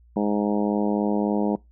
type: harmonic tone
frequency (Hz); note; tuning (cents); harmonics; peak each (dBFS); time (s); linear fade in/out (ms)
103.6; G#2; -4; 2 / 3 / 4 / 5 / 6 / 7 / 8 / 9; -23 / -27 / -29 / -31 / -33 / -34 / -35 / -36; 0.16-1.56; 5
effects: noise-tail reverb RT60 0.2 s tail -24 dB re dry + added 59 Hz sine -51 dBFS peak until 1.71 s